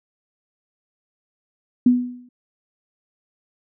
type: tone with exponential decay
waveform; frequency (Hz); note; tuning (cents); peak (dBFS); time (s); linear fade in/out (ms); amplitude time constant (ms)
sine; 246.9; B3; 0; -8; 1.86-2.29; 5; 93
effects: none